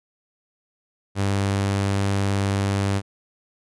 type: tone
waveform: sawtooth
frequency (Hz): 99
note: G2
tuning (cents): +18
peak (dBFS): -16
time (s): 1.15-3.02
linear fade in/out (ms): 50
effects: resampled to 24000 Hz